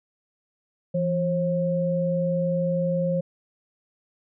sine tone pair together, 169.49 / 537 Hz, E3 / C5, +48 / +45 cents, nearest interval octave + minor sixth, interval 1997 cents, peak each -24 dBFS, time 0.94-3.21 s, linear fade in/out 10 ms, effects none

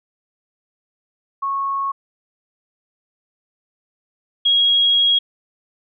sine tone pair in turn, 1100 / 3296 Hz, C#6 / G#7, -14 / -14 cents, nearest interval octave + perfect fifth, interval 1900 cents, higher second, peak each -19 / -12 dBFS, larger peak second, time 1.42-1.92 / 4.45-5.19 s, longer second, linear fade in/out 10 ms, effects none

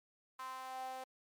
sawtooth tone with high-pass filter sweep, 260 Hz, C4, 11 cents flat, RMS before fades -45 dBFS, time 0.39-1.04 s, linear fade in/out 5 ms, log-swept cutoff 1100 to 650 Hz, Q 6, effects MP3 96 kbps

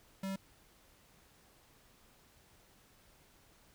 square tone, 193.1 Hz, G3, 26 cents flat, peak -37 dBFS, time 0.23-0.36 s, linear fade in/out 5 ms, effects pink hiss -65 dBFS RMS until 3.74 s

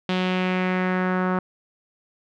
sawtooth tone with low-pass filter sweep, 184 Hz, F#3, 9 cents flat, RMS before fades -23 dBFS, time 0.09-1.39 s, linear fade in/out 2 ms, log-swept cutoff 3400 to 1300 Hz, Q 2.4, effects none

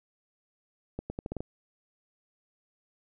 accelerating click train, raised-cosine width 2 ms, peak -21 dBFS, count 7, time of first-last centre 0.99-1.405 s, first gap 110 ms, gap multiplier 0.81, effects none

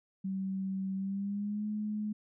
sine tone with pitch glide, 191.7 to 211.5 Hz, G3 to G#3, -38 to +32 cents, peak -32 dBFS, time 0.24-2.13 s, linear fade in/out 10 ms, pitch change +170 cents, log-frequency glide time 0.96-1.66 s, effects none

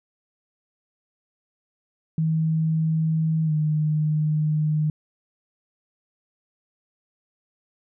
sine tone with pitch glide, 159.6 to 153.19 Hz, D#3 to D#3, +44 to -27 cents, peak -19 dBFS, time 2.18-4.9 s, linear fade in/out 2 ms, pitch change -71 cents, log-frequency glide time 3.45-3.52 s, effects none

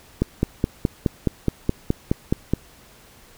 click train, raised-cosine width 3 ms, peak -5 dBFS, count 12, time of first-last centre 0.22-2.536 s, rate 4.75 Hz, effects pink hiss -50 dBFS RMS until 3.37 s

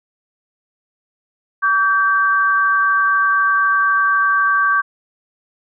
sine tone pair together, 1144.1 / 1568 Hz, D6 / G6, -46 / 0 cents, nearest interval perfect fourth, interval 546 cents, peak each -15 dBFS, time 1.62-4.82 s, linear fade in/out 20 ms, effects none

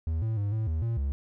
triangle tone with pitch steps, 80.5 / 111.3 / 101.7 / 110 / 79.5 / 115.3 / 69.5 Hz, E2 / A2 / G#2 / A2 / D#2 / A#2 / C#2, -41 / +20 / -36 / 0 / +38 / -19 / +5 cents, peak -24 dBFS, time 0.07-1.12 s, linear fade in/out 0 ms, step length 150 ms, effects none

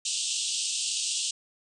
white band-pass noise, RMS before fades -30 dBFS, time 0.05-1.31 s, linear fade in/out 5 ms, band 2700 to 8800 Hz, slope 96 dB/octave, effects none

